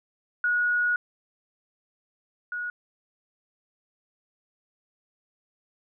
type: tone pair in turn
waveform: sine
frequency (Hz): 1454 / 1454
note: F#6 / F#6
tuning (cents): -31 / -31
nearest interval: unison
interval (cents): 0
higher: neither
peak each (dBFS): -21 / -29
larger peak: first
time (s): 0.44-0.96 / 2.52-2.7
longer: first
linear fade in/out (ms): 2
effects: none